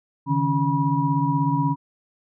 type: tone cluster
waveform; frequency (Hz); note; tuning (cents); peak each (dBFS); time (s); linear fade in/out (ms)
sine; 141 / 157.4 / 277.5 / 971; C#3 / D#3 / C#4 / B5; +30 / +20 / +2 / -30; -24; 0.26-1.76; 50
effects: none